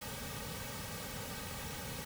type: noise with comb filter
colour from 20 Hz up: pink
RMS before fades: -43 dBFS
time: 0.01-2.05 s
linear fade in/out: 10 ms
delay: 2.9 ms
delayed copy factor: -0.95
effects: none